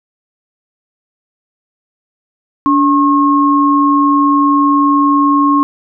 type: tone pair together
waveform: sine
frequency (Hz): 287.8 / 1081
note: D4 / C#6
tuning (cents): -35 / -44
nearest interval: octave + major seventh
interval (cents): 2291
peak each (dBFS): -10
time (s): 2.66-5.63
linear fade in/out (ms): 0
effects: none